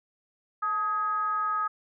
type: tone with frequency modulation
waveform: sine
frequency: 1261 Hz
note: D#6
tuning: 23 cents sharp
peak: -25 dBFS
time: 0.62-1.68 s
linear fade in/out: 10 ms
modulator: 392 Hz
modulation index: 0.42
effects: none